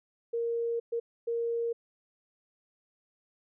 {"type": "tone bursts at uneven times", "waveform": "sine", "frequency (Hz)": 466.2, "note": "A#4", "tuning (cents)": 0, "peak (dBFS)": -28, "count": 3, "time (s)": [[0.33, 0.8], [0.92, 1], [1.27, 1.73]], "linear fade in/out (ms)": 10, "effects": []}